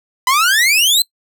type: exponential sweep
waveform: sawtooth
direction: up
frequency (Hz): 987.8 to 4177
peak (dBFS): -7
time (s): 0.27-1.02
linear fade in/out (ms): 2
effects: noise-tail reverb RT60 0.1 s tail -23 dB re dry

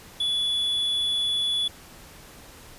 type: tone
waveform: triangle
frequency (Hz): 3425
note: A7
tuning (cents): -47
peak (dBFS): -21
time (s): 0.2-1.68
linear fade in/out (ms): 5
effects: pink hiss -47 dBFS RMS until 2.78 s + resampled to 32000 Hz

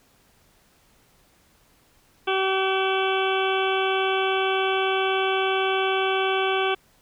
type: harmonic tone with a mistuned harmonic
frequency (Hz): 382.6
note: G4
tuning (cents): -42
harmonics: 1 / 2 / 3 / 4 / 6 / 7 / 8 / 9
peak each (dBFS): -24 / -27 / -29 / -30 / -32 / -32 / -33 / -34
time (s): 2.27-6.75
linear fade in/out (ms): 10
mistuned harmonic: 9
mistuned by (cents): -25
effects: pink hiss -60 dBFS RMS until 7.01 s

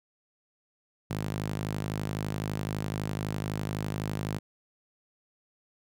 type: tone with high-pass filter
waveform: sawtooth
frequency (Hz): 51.91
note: G#1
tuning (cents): 0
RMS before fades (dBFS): -33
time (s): 1.1-4.39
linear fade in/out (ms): 10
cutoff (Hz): 130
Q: 1.7
effects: none

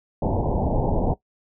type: low-pass noise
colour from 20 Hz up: pink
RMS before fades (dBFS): -22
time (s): 0.22-1.14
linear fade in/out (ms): 5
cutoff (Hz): 930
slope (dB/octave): 96
effects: noise-tail reverb RT60 0.1 s tail -17 dB re dry

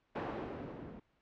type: noise with low-pass filter sweep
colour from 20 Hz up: blue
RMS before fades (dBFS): -43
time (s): 0.15-1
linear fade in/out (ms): 10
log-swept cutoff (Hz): 620 to 200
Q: 0.82
effects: pink hiss -75 dBFS RMS until 1.21 s + low-pass 3000 Hz 12 dB/octave

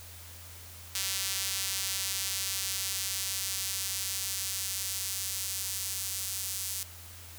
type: tone with high-pass filter sweep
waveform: sawtooth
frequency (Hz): 193.7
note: G3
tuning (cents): -20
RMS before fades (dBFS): -34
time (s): 0.95-6.83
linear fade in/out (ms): 2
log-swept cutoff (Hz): 4100 to 7000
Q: 0.72
effects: added 86 Hz sine -49 dBFS peak until 7.38 s + white hiss -49 dBFS RMS until 7.38 s

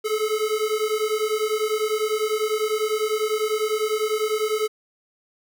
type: beating tone pair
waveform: square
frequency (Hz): 425.6 / 435.6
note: G#4 / A4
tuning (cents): +42 / -17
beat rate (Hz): 10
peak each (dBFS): -25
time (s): 0.04-4.68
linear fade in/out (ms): 20
effects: 10-bit

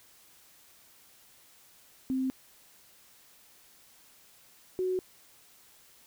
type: tone pair in turn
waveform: sine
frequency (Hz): 261.6 / 370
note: C4 / F#4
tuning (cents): 0 / 0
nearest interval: tritone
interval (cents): 600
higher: second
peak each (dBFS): -27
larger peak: neither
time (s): 2.1-2.3 / 4.79-4.99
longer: neither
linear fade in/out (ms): 0
effects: white hiss -59 dBFS RMS until 6.06 s

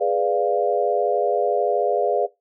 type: chord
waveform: sine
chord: G# diminished seventh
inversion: none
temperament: equal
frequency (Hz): 415.3 / 493.9 / 587.3 / 698.5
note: G#4 / B4 / D5 / F5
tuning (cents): 0 / 0 / 0 / 0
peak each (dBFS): -23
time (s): 0-2.27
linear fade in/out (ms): 20
effects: noise-tail reverb RT60 0.2 s tail -19 dB re dry

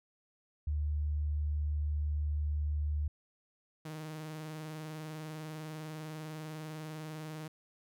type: tone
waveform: sine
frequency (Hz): 74.5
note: D2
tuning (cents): +25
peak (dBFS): -30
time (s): 0.67-3.08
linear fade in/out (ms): 5
type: tone with vibrato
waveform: sawtooth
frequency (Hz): 155.56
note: D#3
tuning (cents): 0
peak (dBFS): -37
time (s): 3.85-7.48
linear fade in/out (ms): 5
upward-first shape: square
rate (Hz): 20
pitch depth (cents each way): 36
effects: none

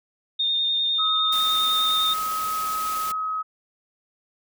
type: tone with vibrato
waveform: sine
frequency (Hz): 3653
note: A#7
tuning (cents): -36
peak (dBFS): -20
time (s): 0.39-2.14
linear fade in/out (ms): 10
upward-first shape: sine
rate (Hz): 9.9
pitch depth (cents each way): 14
type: tone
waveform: sine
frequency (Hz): 1272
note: D#6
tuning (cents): +38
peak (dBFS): -24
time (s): 0.98-3.43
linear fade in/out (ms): 20
type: noise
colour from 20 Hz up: white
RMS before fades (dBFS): -34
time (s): 1.32-3.12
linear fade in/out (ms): 5
effects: none

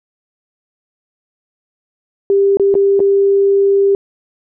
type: tone with dropouts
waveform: sine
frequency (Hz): 396.2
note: G4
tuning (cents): +18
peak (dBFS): -8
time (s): 2.3-3.95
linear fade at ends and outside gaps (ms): 1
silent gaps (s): 2.571-2.597 / 2.742-2.752 / 2.994-3.002
effects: none

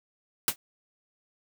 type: noise with exponential decay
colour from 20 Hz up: white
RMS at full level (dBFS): -19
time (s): 0.48-0.56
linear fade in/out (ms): 1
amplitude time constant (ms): 16
effects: none

